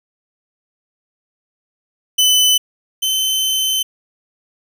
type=tone pair in turn; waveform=sawtooth; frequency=3014 / 3067 Hz; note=F#7 / G7; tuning=+31 / -38 cents; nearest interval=unison; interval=31 cents; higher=second; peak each=-7 / -12 dBFS; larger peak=first; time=2.18-2.58 / 3.02-3.83 s; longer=second; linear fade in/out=10 ms; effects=none